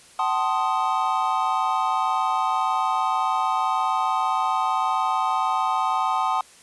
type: chord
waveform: triangle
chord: F# diminished seventh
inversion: none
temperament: equal with one note detuned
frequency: 758.2 / 880 / 1046.5 / 1244.5 Hz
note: F#5 / A5 / C6 / Eb6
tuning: +42 / 0 / 0 / 0 cents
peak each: -24 dBFS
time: 0.19-6.41 s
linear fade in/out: 2 ms
effects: white hiss -50 dBFS RMS until 6.62 s + resampled to 24000 Hz